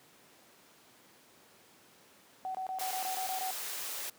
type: tone bursts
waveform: sine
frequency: 754 Hz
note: F#5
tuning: 32 cents sharp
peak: -34 dBFS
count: 9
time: 2.45-3.507 s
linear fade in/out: 0 ms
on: 97 ms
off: 23 ms
type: high-pass noise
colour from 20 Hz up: white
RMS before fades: -39 dBFS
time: 2.79-4.1 s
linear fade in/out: 5 ms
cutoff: 390 Hz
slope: 24 dB/octave
effects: pink hiss -60 dBFS RMS until 4.18 s + high-pass 200 Hz 12 dB/octave